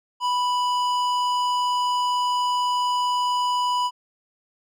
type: tone with hard clipping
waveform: sine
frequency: 987.8 Hz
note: B5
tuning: in tune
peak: -22 dBFS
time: 0.2-3.91 s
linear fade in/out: 50 ms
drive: 12 dB
effects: none